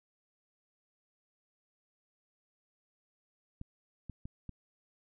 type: clicks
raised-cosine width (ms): 5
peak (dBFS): -30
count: 4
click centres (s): 3.614 / 4.097 / 4.255 / 4.493
effects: none